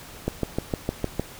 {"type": "click train", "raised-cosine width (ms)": 2, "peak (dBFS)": -10, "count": 7, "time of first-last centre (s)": [0.28, 1.196], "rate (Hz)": 6.55, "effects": ["pink hiss -43 dBFS RMS until 1.39 s"]}